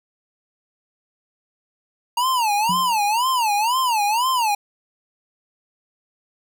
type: tone with vibrato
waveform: square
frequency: 925 Hz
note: A#5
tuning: 14 cents flat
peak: -18 dBFS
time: 2.17-4.55 s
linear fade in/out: 5 ms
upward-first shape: sine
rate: 2 Hz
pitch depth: 220 cents each way
type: tone with exponential decay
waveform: sine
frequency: 179.9 Hz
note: F#3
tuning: 48 cents flat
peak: -22 dBFS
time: 2.69-3.04 s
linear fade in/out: 5 ms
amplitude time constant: 74 ms
effects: none